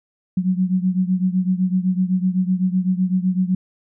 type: beating tone pair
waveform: sine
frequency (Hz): 182.3 / 190.2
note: F#3 / F#3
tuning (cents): -25 / +48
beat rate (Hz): 7.9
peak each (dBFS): -18 / -21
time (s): 0.37-3.55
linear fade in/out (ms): 5
effects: none